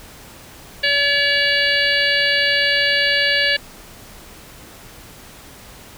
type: harmonic tone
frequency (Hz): 570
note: C#5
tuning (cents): +48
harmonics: 1 / 3 / 4 / 5 / 6 / 7 / 8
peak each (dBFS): -25 / -18 / -23 / -21 / -26 / -25 / -24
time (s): 0.83-3.57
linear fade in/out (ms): 10
effects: pink hiss -41 dBFS RMS until 5.97 s